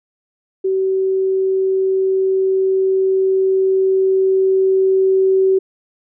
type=tone with level ramp; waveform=sine; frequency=381.3 Hz; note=G4; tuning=48 cents flat; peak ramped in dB=-14 to -10 dBFS; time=0.64-5.59 s; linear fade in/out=10 ms; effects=none